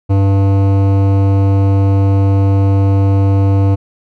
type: tone with hard clipping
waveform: sine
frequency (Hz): 98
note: G2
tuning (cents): 0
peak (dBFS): -10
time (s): 0.09-3.76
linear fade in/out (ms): 20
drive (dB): 15
effects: none